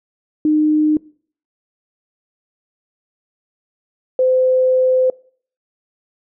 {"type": "tone pair in turn", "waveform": "sine", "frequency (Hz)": [305.5, 513.8], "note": ["D#4", "C5"], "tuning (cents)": [-32, -32], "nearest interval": "major sixth", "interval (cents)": 900, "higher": "second", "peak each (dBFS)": -11, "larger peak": "neither", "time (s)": [[0.45, 0.97], [4.19, 5.1]], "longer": "second", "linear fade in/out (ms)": 2, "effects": ["noise-tail reverb RT60 0.5 s tail -23 dB re dry"]}